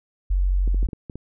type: tone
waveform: sine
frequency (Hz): 46.25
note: F#1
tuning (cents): 0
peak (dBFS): -17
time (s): 0.3-0.87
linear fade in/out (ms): 10
type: clicks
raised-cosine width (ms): 3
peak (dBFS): -21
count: 7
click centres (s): 0.677 / 0.745 / 0.829 / 0.888 / 0.932 / 1.098 / 1.156
effects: none